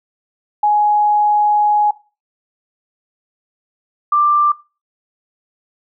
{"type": "tone pair in turn", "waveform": "sine", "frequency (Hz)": [836, 1182.3], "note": ["G#5", "D6"], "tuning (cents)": [11, 11], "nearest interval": "tritone", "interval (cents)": 600, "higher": "second", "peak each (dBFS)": -10, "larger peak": "neither", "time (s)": [[0.63, 1.91], [4.12, 4.52]], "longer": "first", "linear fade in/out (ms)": 5, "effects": ["noise-tail reverb RT60 0.3 s tail -18 dB re dry"]}